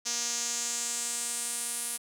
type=tone with band-pass filter sweep; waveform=sawtooth; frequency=237.5 Hz; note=A#3; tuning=33 cents sharp; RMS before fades=-33 dBFS; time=0.05-1.98 s; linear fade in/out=20 ms; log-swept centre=6100 to 10000 Hz; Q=3.5; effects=none